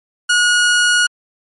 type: tone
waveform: sawtooth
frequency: 1449 Hz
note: F#6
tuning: 37 cents flat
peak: -7 dBFS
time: 0.29-1.07 s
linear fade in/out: 10 ms
effects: MP3 48 kbps